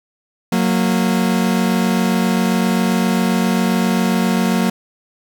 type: tone pair together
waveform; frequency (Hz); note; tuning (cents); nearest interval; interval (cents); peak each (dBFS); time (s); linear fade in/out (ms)
40% pulse; 183.5 / 231; F#3 / A#3; -14 / -16; major third; 398; -16; 0.52-4.7; 5
effects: none